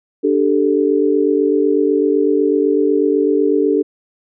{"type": "chord", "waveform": "sine", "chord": "D suspended fourth", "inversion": "none", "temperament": "equal", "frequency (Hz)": [293.7, 392, 440], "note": ["D4", "G4", "A4"], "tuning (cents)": [0, 0, 0], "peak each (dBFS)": -16, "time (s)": [0.23, 3.83], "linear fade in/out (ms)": 20, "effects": []}